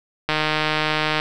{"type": "click train", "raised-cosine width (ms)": 0.3, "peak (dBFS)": -4, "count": 141, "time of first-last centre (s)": [0.29, 1.199], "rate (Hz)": 154, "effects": []}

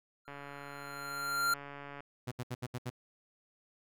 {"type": "tone with exponential growth", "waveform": "square", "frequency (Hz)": 1386, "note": "F6", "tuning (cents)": -14, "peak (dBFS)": -27, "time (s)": [0.25, 1.54], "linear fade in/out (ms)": 5, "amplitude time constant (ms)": 280}
{"type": "click train", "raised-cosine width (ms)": 0.5, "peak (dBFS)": -31, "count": 246, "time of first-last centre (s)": [0.28, 2.005], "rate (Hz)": 142}
{"type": "tone bursts", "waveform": "sawtooth", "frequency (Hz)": 124.1, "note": "B2", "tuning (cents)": 9, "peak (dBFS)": -32, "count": 6, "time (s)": [2.27, 2.901], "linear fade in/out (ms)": 10, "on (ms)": 46, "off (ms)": 71}
{"effects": []}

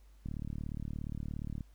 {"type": "click train", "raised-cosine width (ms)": 5, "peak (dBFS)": -27, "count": 51, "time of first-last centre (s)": [0.26, 1.608], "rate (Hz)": 37.1, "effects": ["added 50 Hz sine -56 dBFS peak until 1.74 s", "pink hiss -71 dBFS RMS until 1.74 s"]}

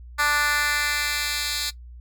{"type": "tone with high-pass filter sweep", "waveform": "10% pulse", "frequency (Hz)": 293.7, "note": "D4", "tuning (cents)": 0, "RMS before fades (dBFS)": -24, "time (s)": [0.18, 1.71], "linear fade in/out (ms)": 20, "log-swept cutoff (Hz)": [1300, 3500], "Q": 1.6, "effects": ["noise-tail reverb RT60 0.1 s tail -17 dB re dry", "added 60 Hz sine -39 dBFS peak until 2 s"]}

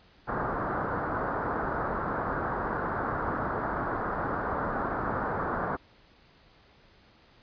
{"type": "low-pass noise", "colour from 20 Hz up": "white", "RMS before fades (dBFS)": -31, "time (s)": [0.27, 5.77], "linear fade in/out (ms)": 20, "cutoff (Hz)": 1500, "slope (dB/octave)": 48, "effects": ["pink hiss -59 dBFS RMS until 7.42 s", "resampled to 11025 Hz"]}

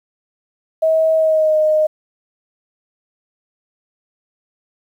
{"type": "tone with pitch glide", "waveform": "sine", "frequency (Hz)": [640, 618.2], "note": ["D#5", "D#5"], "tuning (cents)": [49, -11], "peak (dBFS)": -11, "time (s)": [0.82, 1.87], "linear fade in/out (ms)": 10, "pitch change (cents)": -60, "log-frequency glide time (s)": [1.15, 1.57], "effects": ["8-bit"]}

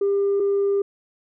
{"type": "tone pair in turn", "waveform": "sine", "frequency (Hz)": [399.1, 399.1], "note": ["G4", "G4"], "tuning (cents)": [31, 31], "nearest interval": "unison", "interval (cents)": 0, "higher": "neither", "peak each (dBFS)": -16, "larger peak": "neither", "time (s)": [[0.01, 0.4], [0.4, 0.82]], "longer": "second", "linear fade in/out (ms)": 5, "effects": ["tanh soft clip ceiling -15 dBFS"]}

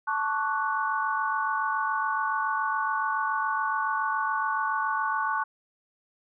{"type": "chord", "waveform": "sine", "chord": "D major seventh", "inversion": "second", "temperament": "equal with one note detuned", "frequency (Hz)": [880, 1108.7, 1155.8, 1480], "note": ["A5", "C#6", "D6", "F#6"], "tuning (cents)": [0, 0, -28, 0], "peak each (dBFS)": [-30, -29, -34, -30], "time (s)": [0.07, 5.44], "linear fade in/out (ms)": 10, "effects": []}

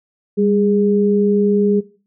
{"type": "tone pair together", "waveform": "sine", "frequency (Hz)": [200.2, 412.1], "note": ["G3", "G#4"], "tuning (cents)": [37, -13], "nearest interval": "octave", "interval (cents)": 1250, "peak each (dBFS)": -15, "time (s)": [0.37, 1.81], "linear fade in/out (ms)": 20, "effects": ["noise-tail reverb RT60 0.4 s tail -19 dB re dry"]}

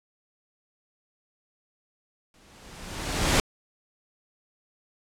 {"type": "noise with exponential growth", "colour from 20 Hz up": "pink", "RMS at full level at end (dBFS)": -19, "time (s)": [2.34, 3.4], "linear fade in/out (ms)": 1, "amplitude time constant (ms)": 230, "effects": ["low-pass 9000 Hz 12 dB/octave"]}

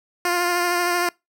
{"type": "tone with vibrato", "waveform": "10% pulse", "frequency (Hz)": 351.4, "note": "F4", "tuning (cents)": 11, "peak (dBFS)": -11, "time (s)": [0.25, 1.09], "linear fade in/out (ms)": 2, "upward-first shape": "triangle", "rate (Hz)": 13, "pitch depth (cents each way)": 25, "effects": ["noise-tail reverb RT60 0.2 s tail -24 dB re dry"]}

